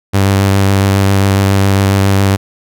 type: tone with vibrato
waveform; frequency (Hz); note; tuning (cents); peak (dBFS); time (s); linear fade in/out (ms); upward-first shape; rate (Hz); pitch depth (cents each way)
sawtooth; 98; G2; 0; -4; 0.13-2.37; 20; sine; 7.3; 15
effects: none